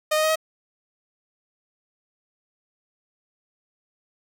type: tone with pitch steps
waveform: sawtooth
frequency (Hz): 615 / 621.4 / 627.9 / 634.5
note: D#5 / D#5 / D#5 / D#5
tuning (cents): -20 / -2 / +16 / +34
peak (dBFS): -15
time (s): 0.11-0.358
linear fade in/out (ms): 10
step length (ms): 62
effects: none